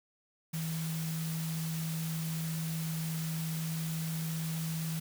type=tone in noise; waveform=sine; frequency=161.3 Hz; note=E3; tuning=37 cents flat; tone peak=-33 dBFS; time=0.53-5 s; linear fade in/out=10 ms; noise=white; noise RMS=-43 dBFS; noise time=0.53-5 s; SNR=+7 dB; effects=none